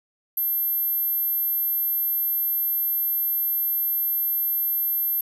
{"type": "tone", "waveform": "sine", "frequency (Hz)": 12660, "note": "G9", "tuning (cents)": 16, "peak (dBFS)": -21, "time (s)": [0.37, 5.21], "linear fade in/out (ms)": 5, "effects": []}